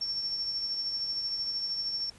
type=tone with tremolo; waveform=sine; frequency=5450 Hz; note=F8; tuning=43 cents flat; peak=-28 dBFS; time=0.01-2.1 s; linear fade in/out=5 ms; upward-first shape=triangle; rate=13 Hz; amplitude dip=45%; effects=pink hiss -56 dBFS RMS until 2.18 s + resampled to 24000 Hz